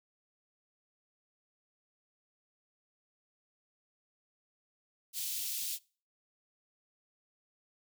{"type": "high-pass noise", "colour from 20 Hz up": "white", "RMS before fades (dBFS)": -37, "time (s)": [5.13, 5.79], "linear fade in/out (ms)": 50, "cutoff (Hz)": 2900, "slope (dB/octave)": 24, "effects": ["noise-tail reverb RT60 0.4 s tail -24 dB re dry"]}